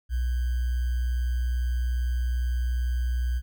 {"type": "tone with sample-and-hold", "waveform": "sine", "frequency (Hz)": 61.2, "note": "B1", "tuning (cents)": -15, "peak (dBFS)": -23, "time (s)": [0.09, 3.42], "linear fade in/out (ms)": 50, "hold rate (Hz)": 1575, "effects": []}